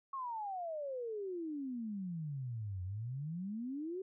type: exponential two-way sweep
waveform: sine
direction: down then up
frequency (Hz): 1108.7 to 89.1 to 388.9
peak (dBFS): -38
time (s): 0.13-4.02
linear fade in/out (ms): 5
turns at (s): 2.83
effects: none